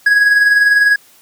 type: tone with tremolo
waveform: triangle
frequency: 1661.2 Hz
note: G#6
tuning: in tune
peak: -4 dBFS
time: 0.06-0.96 s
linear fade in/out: 5 ms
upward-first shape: sine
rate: 20 Hz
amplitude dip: 45%
effects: white hiss -47 dBFS RMS until 1.21 s + high-pass 100 Hz 12 dB/octave